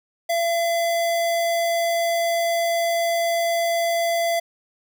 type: tone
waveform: square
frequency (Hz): 677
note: E5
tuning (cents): +46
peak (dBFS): -20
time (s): 0.29-4.4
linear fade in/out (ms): 10
effects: none